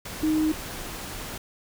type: tone in noise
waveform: sine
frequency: 311.1 Hz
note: D#4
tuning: in tune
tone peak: -20 dBFS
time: 0.23-0.52 s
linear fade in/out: 5 ms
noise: pink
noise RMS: -36 dBFS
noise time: 0.05-1.38 s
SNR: +13 dB
effects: none